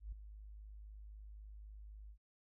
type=tone with ADSR envelope; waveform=sine; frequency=51.91 Hz; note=G#1; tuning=in tune; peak=-40 dBFS; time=0-2.18 s; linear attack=120 ms; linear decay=9 ms; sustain=-10 dB; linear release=81 ms; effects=none